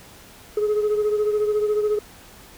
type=beating tone pair; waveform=sine; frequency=420.1 / 434.1 Hz; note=G#4 / A4; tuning=+20 / -23 cents; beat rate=14 Hz; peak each=-17 / -24 dBFS; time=0.57-1.99 s; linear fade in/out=5 ms; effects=tanh soft clip ceiling -16 dBFS + pink hiss -46 dBFS RMS until 2.57 s